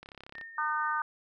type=click train; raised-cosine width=0.3 ms; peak=-30 dBFS; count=14; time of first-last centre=0.03-0.412 s; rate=34 Hz
type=tone with tremolo; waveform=sine; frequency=1826 Hz; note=A#6; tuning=36 cents flat; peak=-40 dBFS; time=0.35-1 s; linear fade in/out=0 ms; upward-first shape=triangle; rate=4.3 Hz; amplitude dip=55%
type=harmonic tone; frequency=304.5 Hz; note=D#4; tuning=37 cents flat; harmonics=3 / 4 / 5; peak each=-34 / -31 / -33 dBFS; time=0.58-1.02 s; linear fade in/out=2 ms
effects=none